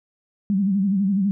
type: tone with vibrato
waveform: sine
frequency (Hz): 196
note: G3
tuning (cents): 0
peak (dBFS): -17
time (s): 0.5-1.31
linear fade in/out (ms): 0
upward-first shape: sine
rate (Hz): 12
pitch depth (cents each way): 92
effects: none